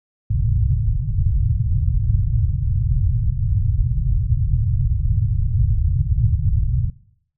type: low-pass noise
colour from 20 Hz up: white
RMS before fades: -18 dBFS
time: 0.3-6.9 s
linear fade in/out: 5 ms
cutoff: 130 Hz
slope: 48 dB/octave
effects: noise-tail reverb RT60 0.7 s tail -20 dB re dry